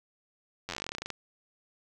slowing click train, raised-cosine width 0.2 ms, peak -18 dBFS, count 19, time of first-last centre 0.69-1.103 s, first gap 10 ms, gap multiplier 1.09, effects none

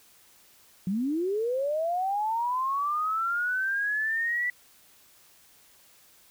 sine linear sweep, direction up, 176.6 to 1975.5 Hz, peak -25 dBFS, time 0.87-4.5 s, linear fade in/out 2 ms, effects white hiss -58 dBFS RMS until 6.3 s

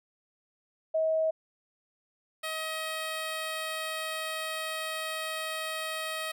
sine / 10% pulse tone pair in turn, 638 / 633.6 Hz, D#5 / D#5, +43 / +31 cents, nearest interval unison, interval 12 cents, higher first, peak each -24 dBFS, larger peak neither, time 0.94-1.31 / 2.43-6.32 s, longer second, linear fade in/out 10 ms, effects none

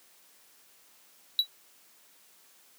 triangle tone with exponential decay, 3916 Hz, B7, 15 cents flat, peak -15 dBFS, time 1.39-1.47 s, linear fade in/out 1 ms, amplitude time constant 17 ms, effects white hiss -60 dBFS RMS until 2.78 s + high-pass 200 Hz 12 dB/octave

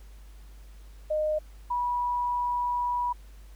sine tone pair in turn, 614 / 974.7 Hz, D#5 / B5, -23 / -23 cents, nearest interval minor sixth, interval 800 cents, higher second, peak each -24 / -25 dBFS, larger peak first, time 1.1-1.39 / 1.7-3.13 s, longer second, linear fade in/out 10 ms, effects added 50 Hz sine -45 dBFS peak until 3.55 s + pink hiss -60 dBFS RMS until 3.55 s

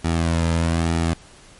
sawtooth tone with flanger, 83 Hz, E2, 12 cents sharp, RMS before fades -20 dBFS, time 0.04-1.14 s, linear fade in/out 10 ms, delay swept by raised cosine 1.9 to 2.71 ms, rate 1.1 Hz, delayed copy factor -0.55, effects pink hiss -47 dBFS RMS until 1.59 s + MP3 48 kbps

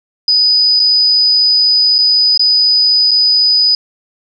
sine tone with dropouts, 4978 Hz, D#8, in tune, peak -7 dBFS, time 0.28-3.75 s, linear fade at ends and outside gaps 2 ms, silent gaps 0.795-0.799 / 1.983-1.987 / 2.376-2.394 / 3.11-3.114 s, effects none

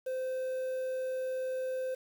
triangle tone with quantisation, 517 Hz, C5, 21 cents flat, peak -30 dBFS, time 0.06-1.95 s, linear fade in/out 10 ms, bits 9, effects none

